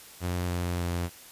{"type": "tone with pitch steps", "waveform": "sawtooth", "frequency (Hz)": [89, 87.98, 86.97], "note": ["F2", "F2", "F2"], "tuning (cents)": [33, 13, -7], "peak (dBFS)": -24, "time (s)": [0.2, 1.1], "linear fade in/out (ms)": 50, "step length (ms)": 300, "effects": ["white hiss -49 dBFS RMS until 1.31 s", "resampled to 32000 Hz"]}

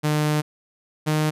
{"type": "tone pair in turn", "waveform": "sawtooth", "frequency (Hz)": [151.1, 153.74], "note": ["D3", "D#3"], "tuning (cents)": [50, -20], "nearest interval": "unison", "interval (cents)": 30, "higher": "second", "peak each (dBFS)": -15, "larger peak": "neither", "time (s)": [[0.03, 0.42], [1.06, 1.31]], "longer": "first", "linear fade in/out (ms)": 20, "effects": ["resampled to 32000 Hz"]}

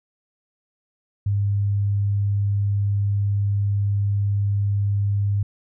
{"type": "tone", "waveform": "sine", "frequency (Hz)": 101, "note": "G#2", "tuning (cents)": -48, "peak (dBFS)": -18, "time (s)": [1.26, 5.43], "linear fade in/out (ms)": 5, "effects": []}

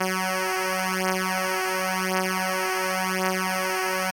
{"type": "beating tone pair", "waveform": "5% pulse", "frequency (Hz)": [186.5, 187.42], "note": ["F#3", "F#3"], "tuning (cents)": [14, 23], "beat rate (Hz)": 0.92, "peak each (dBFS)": -15, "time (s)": [0, 4.11], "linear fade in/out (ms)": 10, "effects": ["AAC 64 kbps"]}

